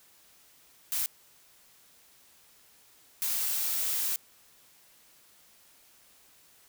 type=noise bursts at uneven times; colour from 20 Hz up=blue; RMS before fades=-30 dBFS; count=2; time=0.92-1.06 / 3.22-4.16 s; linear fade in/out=0 ms; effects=white hiss -60 dBFS RMS until 6.68 s